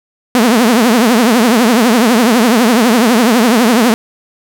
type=tone with vibrato; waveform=sawtooth; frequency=233.1 Hz; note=A#3; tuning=in tune; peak=-3 dBFS; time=0.35-3.94 s; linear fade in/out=0 ms; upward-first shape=triangle; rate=12 Hz; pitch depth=210 cents each way; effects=none